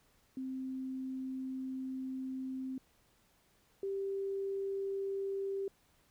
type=tone pair in turn; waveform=sine; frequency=261.6 / 392 Hz; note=C4 / G4; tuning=0 / 0 cents; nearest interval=perfect fifth; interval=700 cents; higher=second; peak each=-37 / -34 dBFS; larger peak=second; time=0.37-2.78 / 3.83-5.68 s; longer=first; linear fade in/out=2 ms; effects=pink hiss -70 dBFS RMS until 6.1 s

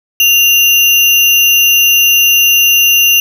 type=tone with sample-and-hold; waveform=sine; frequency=2790 Hz; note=F7; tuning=2 cents flat; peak=-5 dBFS; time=0.2-3.2 s; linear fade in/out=2 ms; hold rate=8820 Hz; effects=none

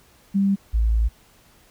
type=tone pair in turn; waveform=sine; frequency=197.1 / 55.6 Hz; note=G3 / A1; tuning=+10 / +19 cents; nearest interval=octave + minor seventh; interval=2191 cents; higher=first; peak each=-16 dBFS; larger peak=neither; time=0.34-0.56 / 0.73-1.09 s; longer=second; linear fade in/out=20 ms; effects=pink hiss -55 dBFS RMS until 1.7 s

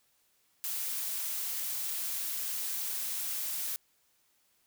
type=noise; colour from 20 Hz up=blue; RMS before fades=-35 dBFS; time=0.64-3.76 s; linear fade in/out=0 ms; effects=white hiss -71 dBFS RMS until 4.66 s

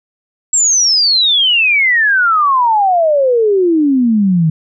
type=exponential sweep; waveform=sine; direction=down; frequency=7700 to 154.1 Hz; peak=-8 dBFS; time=0.53-4.5 s; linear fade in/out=5 ms; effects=none

